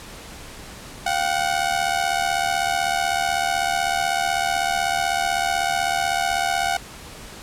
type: ring-modulated tone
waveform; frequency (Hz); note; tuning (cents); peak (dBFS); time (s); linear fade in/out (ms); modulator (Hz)
sawtooth; 740; F#5; 0; -13; 1.06-6.77; 5; 38
effects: pink hiss -39 dBFS RMS until 7.42 s + low-pass 11000 Hz 12 dB/octave